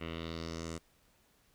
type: tone with low-pass filter sweep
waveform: 10% pulse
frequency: 82.41 Hz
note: E2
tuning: in tune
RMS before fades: -41 dBFS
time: 0-0.79 s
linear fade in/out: 20 ms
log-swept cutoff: 2600 to 8100 Hz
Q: 2.8
effects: pink hiss -69 dBFS RMS until 1.54 s